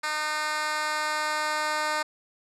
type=tone with high-pass filter sweep; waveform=10% pulse; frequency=304.9 Hz; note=D#4; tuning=35 cents flat; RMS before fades=-28 dBFS; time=0.03-2.03 s; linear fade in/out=10 ms; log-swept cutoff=1200 to 740 Hz; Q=0.9; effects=low-pass 9000 Hz 12 dB/octave